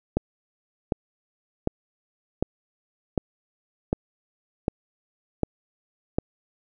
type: click train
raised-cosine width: 2 ms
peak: -8 dBFS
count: 9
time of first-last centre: 0.17-6.185 s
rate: 1.33 Hz
effects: none